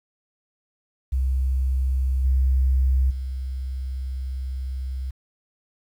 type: tone with level steps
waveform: sine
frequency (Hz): 65.3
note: C2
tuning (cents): -3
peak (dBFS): -19 / -16 / -26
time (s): 1.12-5.11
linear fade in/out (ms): 10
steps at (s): 2.24 / 3.1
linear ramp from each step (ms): 10
effects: 9-bit